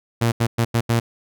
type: tone bursts at uneven times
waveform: sawtooth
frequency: 116.54 Hz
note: A#2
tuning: in tune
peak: -12 dBFS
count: 5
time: 0.21-0.32 / 0.4-0.47 / 0.58-0.65 / 0.74-0.81 / 0.89-1 s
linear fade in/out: 10 ms
effects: none